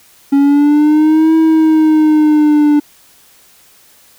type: linear two-way sweep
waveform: triangle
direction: up then down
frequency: 277.2 to 322.2 to 293.7 Hz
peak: -4 dBFS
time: 0.32-2.8 s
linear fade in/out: 10 ms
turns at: 1.35 s
effects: white hiss -46 dBFS RMS until 4.18 s